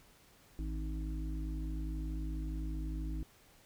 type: harmonic tone with a mistuned harmonic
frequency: 52.3 Hz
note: G#1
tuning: 13 cents sharp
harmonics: 1 / 3 / 5 / 6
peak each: -36 / -46 / -48 / -46 dBFS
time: 0.59-3.23 s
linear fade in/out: 0 ms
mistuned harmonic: 1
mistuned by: +80 cents
effects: pink hiss -63 dBFS RMS until 3.65 s